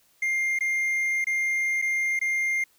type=tone with dropouts; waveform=triangle; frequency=2111 Hz; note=C7; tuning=15 cents sharp; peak=-21 dBFS; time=0.22-2.64 s; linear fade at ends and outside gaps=5 ms; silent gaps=0.589-0.607 / 1.244-1.268 / 1.817-1.822 / 2.192-2.213 s; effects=white hiss -63 dBFS RMS until 2.78 s